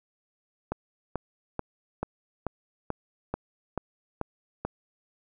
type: click train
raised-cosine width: 1 ms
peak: -15 dBFS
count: 10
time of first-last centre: 0.72-4.65 s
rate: 2.29 Hz
effects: none